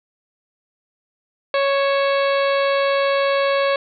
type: harmonic tone with a mistuned harmonic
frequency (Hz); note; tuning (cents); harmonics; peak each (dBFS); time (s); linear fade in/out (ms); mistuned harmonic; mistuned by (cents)
554.4; C#5; 0; 1 / 2 / 3 / 4 / 5 / 6 / 7 / 8; -17 / -23 / -27 / -29 / -31 / -33 / -34 / -35; 1.54-3.76; 2; 5; -64
effects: none